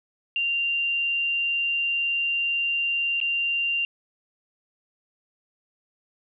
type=tone with dropouts; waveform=sine; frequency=2779 Hz; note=F7; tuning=9 cents flat; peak=-22 dBFS; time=0.36-3.85 s; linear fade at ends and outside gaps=1 ms; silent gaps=3.202-3.213 s; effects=none